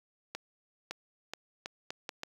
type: accelerating click train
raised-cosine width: 0.2 ms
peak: -20 dBFS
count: 7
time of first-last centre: 0.35-2.234 s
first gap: 560 ms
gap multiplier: 0.76
effects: high-pass 60 Hz 12 dB/octave + 8-bit